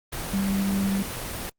sine tone in noise, 196 Hz, G3, in tune, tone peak -22 dBFS, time 0.33-1.03 s, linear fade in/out 10 ms, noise pink, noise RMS -32 dBFS, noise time 0.12-1.5 s, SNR +7 dB, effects Opus 24 kbps

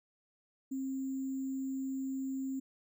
sine tone with sample-and-hold, 266.7 Hz, C4, 33 cents sharp, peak -34 dBFS, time 0.71-2.6 s, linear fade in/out 10 ms, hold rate 7350 Hz, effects none

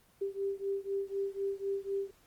sine beating tone pair, 392.6 / 396.6 Hz, G4 / G4, +3 / +20 cents, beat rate 4 Hz, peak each -35 / -36 dBFS, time 0.21-2.11 s, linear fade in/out 10 ms, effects pink hiss -65 dBFS RMS until 2.26 s + Opus 24 kbps

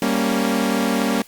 sawtooth chord, G diminished, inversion none, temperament equal, 196 / 233.1 / 277.2 Hz, G3 / Bb3 / Db4, 0 / 0 / 0 cents, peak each -19 / -17 / -19 dBFS, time 0.02-1.22 s, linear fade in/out 2 ms, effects white hiss -48 dBFS RMS until 1.27 s + Opus 48 kbps

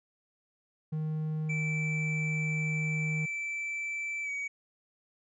triangle tone, 155.56 Hz, D#3, in tune, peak -28 dBFS, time 0.92-3.26 s, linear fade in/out 10 ms
triangle tone with pitch glide, 2326 to 2261 Hz, D7 to C#7, -17 to +34 cents, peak -31 dBFS, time 1.49-4.48 s, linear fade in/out 10 ms, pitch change -49 cents, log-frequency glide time 4.23-4.3 s
effects resampled to 22050 Hz

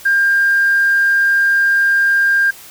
triangle tone with tanh clipping, 1600 Hz, G6, 35 cents sharp, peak -10 dBFS, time 0.05-2.51 s, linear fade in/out 10 ms, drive 4 dB, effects white hiss -38 dBFS RMS until 2.7 s

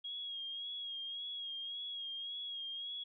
sine tone with vibrato, 3284 Hz, G#7, 20 cents flat, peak -40 dBFS, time 0.04-3.04 s, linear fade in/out 10 ms, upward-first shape sine, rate 1.8 Hz, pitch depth 41 cents each way, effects none

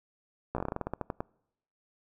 slowing click train, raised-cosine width 1 ms, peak -18 dBFS, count 15, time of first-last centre 0.55-1.205 s, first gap 15 ms, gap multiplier 1.16, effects noise-tail reverb RT60 0.8 s tail -26 dB re dry

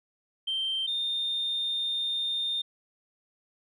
sine tone pair in turn, 3136 / 3633 Hz, G7 / A#7, 0 / -45 cents, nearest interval minor third, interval 255 cents, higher second, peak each -26 dBFS, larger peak neither, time 0.47-0.87 / 0.87-2.62 s, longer second, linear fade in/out 10 ms, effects tanh soft clip ceiling -23 dBFS

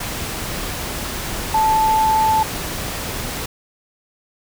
sine tone in noise, 876 Hz, A5, 8 cents flat, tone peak -13 dBFS, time 1.54-2.43 s, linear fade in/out 5 ms, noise pink, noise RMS -26 dBFS, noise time 0-3.46 s, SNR +10 dB, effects none

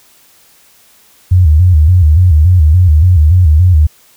sine tone with vibrato, 83.3 Hz, E2, 19 cents sharp, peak -3 dBFS, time 1.31-3.87 s, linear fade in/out 10 ms, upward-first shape square, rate 3.5 Hz, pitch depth 150 cents each way, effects white hiss -46 dBFS RMS until 4.16 s

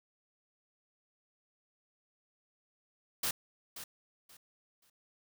white noise with echo, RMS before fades -33 dBFS, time 3.23-3.31 s, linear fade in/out 5 ms, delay 530 ms, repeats 3, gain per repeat -12 dB, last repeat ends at 4.9 s, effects none

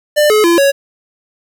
square tone with pitch steps, 596 / 426.9 / 340.7 / 556 Hz, D5 / G#4 / F4 / C#5, +25 / +48 / -43 / +5 cents, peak -8 dBFS, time 0.16-0.72 s, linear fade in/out 20 ms, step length 140 ms, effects 7-bit

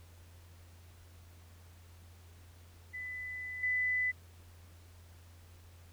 sine tone with level steps, 2000 Hz, B6, 21 cents sharp, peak -39 / -29 dBFS, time 2.93-4.12 s, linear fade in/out 20 ms, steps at 3.63 s, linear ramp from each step 5 ms, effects added 86 Hz sine -54 dBFS peak until 5.92 s + pink hiss -63 dBFS RMS until 5.92 s

